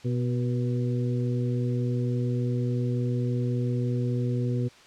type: harmonic tone with a mistuned harmonic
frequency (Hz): 123.47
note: B2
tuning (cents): 0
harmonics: 1 / 2 / 3 / 4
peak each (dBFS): -25 / -31 / -35 / -37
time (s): 0.04-4.69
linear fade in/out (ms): 20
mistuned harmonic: 4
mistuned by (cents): -31
effects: white hiss -52 dBFS RMS until 4.86 s + low-pass 5000 Hz 12 dB/octave